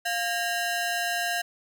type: ring-modulated tone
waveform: sawtooth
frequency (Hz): 1159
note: D6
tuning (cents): -23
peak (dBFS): -19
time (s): 0.05-1.42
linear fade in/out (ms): 10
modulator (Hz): 459
effects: none